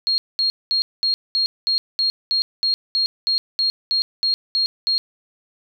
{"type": "tone bursts", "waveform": "sine", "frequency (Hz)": 4274, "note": "C8", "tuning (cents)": 36, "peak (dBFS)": -16, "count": 16, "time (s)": [0.07, 4.98], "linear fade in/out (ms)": 0, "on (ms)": 110, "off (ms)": 210, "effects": []}